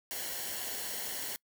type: noise with comb filter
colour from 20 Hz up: white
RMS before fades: -38 dBFS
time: 0.11-1.36 s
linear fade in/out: 0 ms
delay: 0.81 ms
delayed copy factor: -0.55
effects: noise-tail reverb RT60 0.1 s tail -25 dB re dry